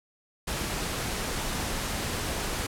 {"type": "noise", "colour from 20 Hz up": "pink", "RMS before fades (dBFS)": -31, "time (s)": [0.47, 2.67], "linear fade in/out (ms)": 10, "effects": ["low-pass 12000 Hz 12 dB/octave"]}